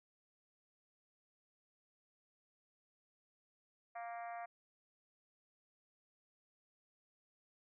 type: harmonic tone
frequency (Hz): 233.2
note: A#3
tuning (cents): +1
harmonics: 3 / 4 / 5 / 6 / 7 / 8 / 9 / 10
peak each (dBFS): -44 / -57 / -54 / -58 / -59 / -58 / -60 / -63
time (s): 3.95-4.46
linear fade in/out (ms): 10
effects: none